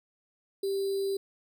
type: tone with sample-and-hold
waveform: sine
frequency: 392 Hz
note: G4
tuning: in tune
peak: -27 dBFS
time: 0.63-1.17 s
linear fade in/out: 5 ms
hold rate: 4410 Hz
effects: none